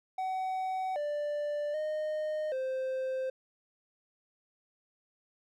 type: tone with pitch steps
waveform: triangle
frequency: 753 / 589 / 615 / 522 Hz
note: F#5 / D5 / D#5 / C5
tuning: +30 / +5 / -20 / -4 cents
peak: -29 dBFS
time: 0.18-3.3 s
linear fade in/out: 5 ms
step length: 780 ms
effects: none